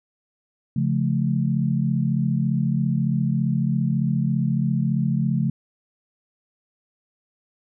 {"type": "chord", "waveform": "sine", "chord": "Db augmented", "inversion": "none", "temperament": "just", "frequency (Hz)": [138.59, 173.24, 216.5], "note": ["Db3", "F3", "A3"], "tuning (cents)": [0, -14, -28], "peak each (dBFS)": [-22, -24, -24], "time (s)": [0.76, 5.5], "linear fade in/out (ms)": 5, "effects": []}